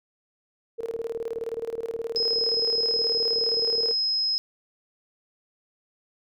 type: tone with tremolo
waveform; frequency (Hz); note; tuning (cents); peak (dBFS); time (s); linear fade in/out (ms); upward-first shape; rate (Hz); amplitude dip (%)
sine; 458.5; A#4; -29; -26; 0.78-3.94; 20; square; 19; 80
type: tone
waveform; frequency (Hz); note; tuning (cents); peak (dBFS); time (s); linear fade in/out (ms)
sine; 5120; D#8; +49; -22; 2.16-4.38; 0
effects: none